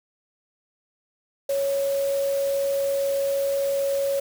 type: tone in noise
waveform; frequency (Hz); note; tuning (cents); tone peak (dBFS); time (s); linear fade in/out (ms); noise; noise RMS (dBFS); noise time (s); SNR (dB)
sine; 554.4; C#5; 0; -21; 1.49-4.2; 5; white; -38; 1.49-4.2; +14
effects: none